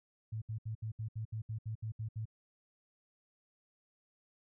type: tone bursts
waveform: sine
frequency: 110 Hz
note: A2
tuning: in tune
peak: -36 dBFS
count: 12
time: 0.32-2.255 s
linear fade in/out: 10 ms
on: 98 ms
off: 69 ms
effects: none